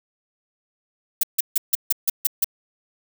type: noise bursts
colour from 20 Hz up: violet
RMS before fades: -18 dBFS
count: 8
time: 1.21-2.444 s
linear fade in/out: 5 ms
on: 23 ms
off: 150 ms
effects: none